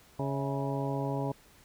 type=harmonic tone with a mistuned harmonic; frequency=138.59 Hz; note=C#3; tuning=in tune; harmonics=1 / 2 / 3 / 4 / 5 / 6 / 7; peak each=-33 / -36 / -38 / -39 / -40 / -41 / -41 dBFS; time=0.19-1.32 s; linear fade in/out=5 ms; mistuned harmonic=5; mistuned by=-90 cents; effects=pink hiss -59 dBFS RMS until 1.64 s